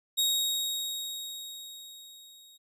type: tone with level ramp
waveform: sawtooth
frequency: 3768 Hz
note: A#7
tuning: 18 cents sharp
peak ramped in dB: -20 to -50 dBFS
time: 0.17-2.58 s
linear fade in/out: 20 ms
effects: resampled to 32000 Hz